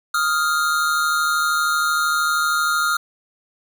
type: tone pair together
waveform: square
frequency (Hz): 1247.1 / 1400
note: D#6 / F6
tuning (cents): +4 / +4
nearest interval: major second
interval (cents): 200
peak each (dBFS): -22 / -20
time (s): 0.14-2.97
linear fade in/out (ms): 5
effects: none